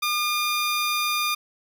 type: tone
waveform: 15% pulse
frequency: 1209 Hz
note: D6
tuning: 50 cents sharp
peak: -16 dBFS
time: 0.02-1.35 s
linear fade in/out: 10 ms
effects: none